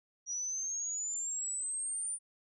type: exponential sweep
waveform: sine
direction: up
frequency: 5760 to 9310 Hz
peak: -34 dBFS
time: 0.26-2.19 s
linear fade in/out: 50 ms
effects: none